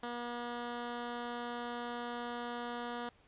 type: tone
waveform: 10% pulse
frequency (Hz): 240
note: B3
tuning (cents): -49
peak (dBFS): -30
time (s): 0.03-3.09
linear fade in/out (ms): 2
effects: pink hiss -66 dBFS RMS until 3.27 s + resampled to 8000 Hz